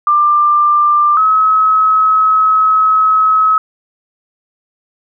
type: tone pair in turn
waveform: sine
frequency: 1189 / 1283.1 Hz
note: D6 / E6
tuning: +21 / -47 cents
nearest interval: minor second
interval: 132 cents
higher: second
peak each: -7 dBFS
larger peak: neither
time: 0.07-1.17 / 1.17-3.58 s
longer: second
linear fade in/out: 2 ms
effects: none